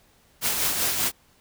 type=noise with tremolo; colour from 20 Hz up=white; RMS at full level=-23 dBFS; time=0.41-1.12 s; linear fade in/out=50 ms; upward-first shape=sine; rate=5.1 Hz; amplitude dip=40%; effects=pink hiss -60 dBFS RMS until 1.4 s